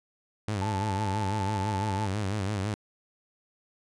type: tone with vibrato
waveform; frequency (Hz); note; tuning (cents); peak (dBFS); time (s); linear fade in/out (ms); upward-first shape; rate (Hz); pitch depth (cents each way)
sawtooth; 100.9; G#2; -49; -24; 0.48-2.74; 0; sine; 6; 120
type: tone with tremolo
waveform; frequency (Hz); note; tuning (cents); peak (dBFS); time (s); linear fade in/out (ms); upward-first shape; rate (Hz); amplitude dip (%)
sine; 876; A5; -8; -30; 0.61-2.07; 10; sine; 15; 35
effects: resampled to 22050 Hz